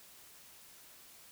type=silence; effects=white hiss -57 dBFS RMS until 1.31 s